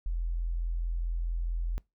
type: tone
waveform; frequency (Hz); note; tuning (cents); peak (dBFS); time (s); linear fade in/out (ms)
sine; 42.3; E1; +45; -28; 0.06-1.78; 0
effects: noise-tail reverb RT60 0.2 s tail -23 dB re dry